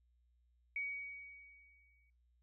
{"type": "tone with exponential decay", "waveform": "sine", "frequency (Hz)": 2255, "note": "C#7", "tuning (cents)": 29, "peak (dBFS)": -36, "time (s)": [0.76, 2.1], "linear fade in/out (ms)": 2, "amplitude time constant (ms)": 290, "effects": ["noise-tail reverb RT60 0.4 s tail -24 dB re dry", "added 60 Hz sine -70 dBFS peak until 2.42 s"]}